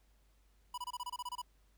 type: tone bursts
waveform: square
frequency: 983 Hz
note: B5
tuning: 8 cents flat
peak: -39 dBFS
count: 11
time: 0.74-1.418 s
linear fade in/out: 5 ms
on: 38 ms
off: 26 ms
effects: added 50 Hz sine -66 dBFS peak until 1.77 s + pink hiss -75 dBFS RMS until 1.77 s